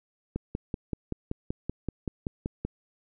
click train, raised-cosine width 3 ms, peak -17 dBFS, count 13, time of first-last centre 0.36-2.65 s, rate 5.24 Hz, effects none

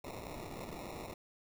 white noise with sample-and-hold, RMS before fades -45 dBFS, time 0.04-1.14 s, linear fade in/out 5 ms, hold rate 1575 Hz, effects none

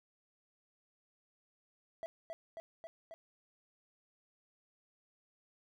triangle tone with echo, 658 Hz, E5, 3 cents flat, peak -37 dBFS, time 2.03-2.06 s, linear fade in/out 0 ms, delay 270 ms, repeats 4, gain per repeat -2 dB, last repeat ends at 3.14 s, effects none

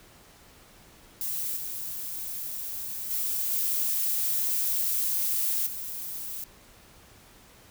violet noise with level steps, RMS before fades -31 / -35 / -29 / -27 / -36 dBFS, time 1.21-6.44 s, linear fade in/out 2 ms, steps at 1.56 / 3.1 / 3.51 / 5.66 s, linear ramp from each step 10 ms, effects pink hiss -54 dBFS RMS until 7.7 s

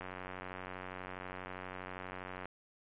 click train, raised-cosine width 0.5 ms, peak -28 dBFS, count 227, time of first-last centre 0.01-2.456 s, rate 92.4 Hz, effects resampled to 8000 Hz

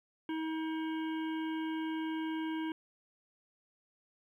harmonic tone, 318.5 Hz, D#4, 41 cents sharp, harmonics 1 / 3 / 5 / 7 / 9 / 10, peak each -34 / -44 / -48 / -51 / -53 / -54 dBFS, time 0.29-2.72 s, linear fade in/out 2 ms, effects 12-bit

